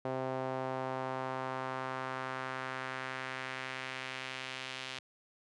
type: tone with band-pass filter sweep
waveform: sawtooth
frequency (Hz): 130.81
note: C3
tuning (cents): 0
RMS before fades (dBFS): -39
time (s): 0.05-4.99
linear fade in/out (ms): 2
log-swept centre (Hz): 620 to 3200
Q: 1.4
effects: resampled to 24000 Hz